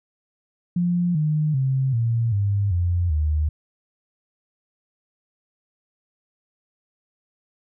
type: tone with pitch steps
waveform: sine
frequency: 175.5 / 152.78 / 133 / 115.79 / 100.8 / 87.75 / 76.39 Hz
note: F3 / D#3 / C3 / A#2 / G2 / F2 / D#2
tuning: +9 / -31 / +29 / -11 / +49 / +9 / -31 cents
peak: -18 dBFS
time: 0.76-3.49 s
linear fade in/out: 5 ms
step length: 390 ms
effects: none